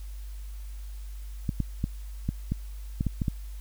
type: clicks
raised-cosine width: 5 ms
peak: -14 dBFS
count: 9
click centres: 1.492 / 1.603 / 1.841 / 2.29 / 2.52 / 3.009 / 3.067 / 3.218 / 3.282 s
effects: added 50 Hz sine -36 dBFS peak until 3.6 s + white hiss -56 dBFS RMS until 3.6 s